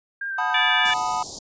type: tone with vibrato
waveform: sine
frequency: 1586 Hz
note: G6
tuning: 20 cents sharp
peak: -26 dBFS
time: 0.21-0.91 s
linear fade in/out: 5 ms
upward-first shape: square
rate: 5.1 Hz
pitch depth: 21 cents each way
type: chord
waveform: triangle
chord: B dominant seventh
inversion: second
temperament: equal with one note detuned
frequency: 732.8 / 880 / 987.8 / 1244.5 Hz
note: F#5 / A5 / B5 / D#6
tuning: -17 / 0 / 0 / 0 cents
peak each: -26 dBFS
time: 0.38-1.23 s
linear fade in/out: 5 ms
type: harmonic tone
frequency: 581 Hz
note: D5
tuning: 19 cents flat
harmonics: 3 / 4 / 5 / 6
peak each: -23 / -24 / -25 / -26 dBFS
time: 0.54-0.94 s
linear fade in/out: 5 ms
type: band-stop noise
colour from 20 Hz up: white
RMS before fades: -31 dBFS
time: 0.85-1.39 s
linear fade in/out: 5 ms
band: 900 to 4100 Hz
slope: 48 dB/octave
effects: resampled to 16000 Hz